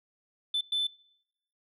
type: tone bursts at uneven times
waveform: sine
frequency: 3520 Hz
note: A7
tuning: in tune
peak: -24 dBFS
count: 2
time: 0.54-0.61 / 0.72-0.87 s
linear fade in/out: 5 ms
effects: noise-tail reverb RT60 0.8 s tail -25 dB re dry + tanh soft clip ceiling -24 dBFS